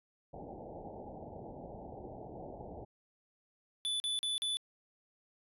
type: low-pass noise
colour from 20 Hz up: white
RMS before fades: -47 dBFS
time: 0.33-2.85 s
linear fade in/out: 10 ms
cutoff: 850 Hz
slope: 96 dB/octave
type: tone bursts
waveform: square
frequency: 3481 Hz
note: A7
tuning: 19 cents flat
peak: -33 dBFS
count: 4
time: 3.85-4.57 s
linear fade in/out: 0 ms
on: 150 ms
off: 40 ms
effects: resampled to 32000 Hz